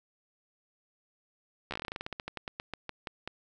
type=slowing click train; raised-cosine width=0.3 ms; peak=-20 dBFS; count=23; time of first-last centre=1.71-3.276 s; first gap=13 ms; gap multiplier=1.14; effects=none